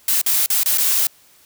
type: noise with dropouts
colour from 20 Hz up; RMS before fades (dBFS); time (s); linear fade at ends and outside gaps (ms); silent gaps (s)
blue; -17; 0.08-1.07; 2; 0.215-0.262 / 0.461-0.501 / 0.633-0.659 / 0.775-0.781
effects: white hiss -52 dBFS RMS until 1.45 s